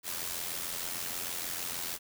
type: noise with amplitude modulation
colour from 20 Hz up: white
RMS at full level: -34 dBFS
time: 0.03-1.99 s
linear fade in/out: 50 ms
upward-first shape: sine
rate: 86.5 Hz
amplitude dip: 60%
effects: none